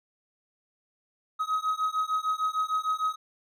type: beating tone pair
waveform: triangle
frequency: 1264 / 1270.6 Hz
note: D#6 / D#6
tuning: +27 / +36 cents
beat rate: 6.6 Hz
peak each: -27 dBFS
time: 1.39-3.16 s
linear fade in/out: 20 ms
effects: none